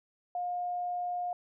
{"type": "tone", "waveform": "sine", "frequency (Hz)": 712, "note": "F5", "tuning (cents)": 33, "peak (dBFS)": -31, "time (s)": [0.35, 1.33], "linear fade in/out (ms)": 2, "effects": []}